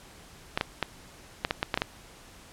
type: clicks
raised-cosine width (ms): 0.3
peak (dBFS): -9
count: 9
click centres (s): 0.575 / 0.611 / 0.827 / 1.449 / 1.509 / 1.629 / 1.742 / 1.775 / 1.819
effects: pink hiss -51 dBFS RMS until 2.52 s + low-pass 11000 Hz 12 dB/octave